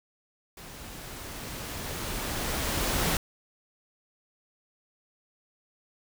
pink noise with level ramp, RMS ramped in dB -45 to -26 dBFS, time 0.57-3.17 s, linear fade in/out 2 ms, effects none

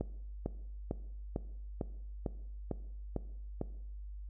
click train, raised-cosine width 2 ms, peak -21 dBFS, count 9, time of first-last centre 0.01-3.614 s, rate 2.22 Hz, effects noise-tail reverb RT60 0.8 s tail -17 dB re dry + added 50 Hz sine -42 dBFS peak until 4.29 s

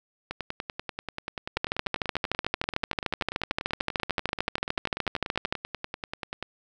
two click trains, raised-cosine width 0.3 ms, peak -9 / -16 dBFS, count 54 / 64, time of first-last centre 1.57-5.525 / 0.31-6.427 s, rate 13.4 / 10.3 Hz, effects none

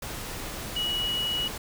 sine tone in noise, 2920 Hz, F#7, 24 cents flat, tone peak -26 dBFS, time 0.76-1.48 s, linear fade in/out 5 ms, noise pink, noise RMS -36 dBFS, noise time 0.02-1.58 s, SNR +7 dB, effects none

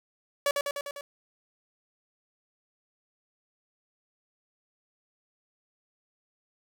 sawtooth tone with echo, 570 Hz, C#5, 48 cents sharp, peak -19 dBFS, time 0.46-0.51 s, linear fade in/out 2 ms, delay 100 ms, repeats 5, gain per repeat -3 dB, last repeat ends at 1.01 s, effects none

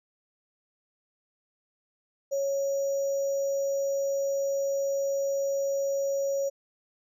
sine tone with sample-and-hold, 553 Hz, C#5, 4 cents flat, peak -25 dBFS, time 2.31-6.5 s, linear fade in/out 20 ms, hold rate 6300 Hz, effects low-pass 12000 Hz 12 dB/octave

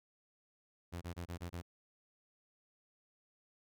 sawtooth tone bursts, 86.8 Hz, F2, 10 cents flat, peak -37 dBFS, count 6, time 0.92-1.621 s, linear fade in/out 20 ms, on 96 ms, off 25 ms, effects none

